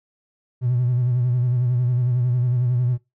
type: tone with vibrato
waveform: triangle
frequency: 123.47 Hz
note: B2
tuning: in tune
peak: -14 dBFS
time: 0.61-2.98 s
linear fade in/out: 50 ms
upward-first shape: sine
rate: 11 Hz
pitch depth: 55 cents each way
effects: noise-tail reverb RT60 0.2 s tail -22 dB re dry + tanh soft clip ceiling -13 dBFS